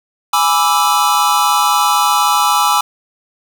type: chord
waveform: square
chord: E dominant seventh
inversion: first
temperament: equal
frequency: 830.6 / 987.8 / 1174.7 / 1318.5 Hz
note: G#5 / B5 / D6 / E6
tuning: 0 / 0 / 0 / 0 cents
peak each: -17 dBFS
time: 0.33-2.81 s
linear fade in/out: 5 ms
effects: none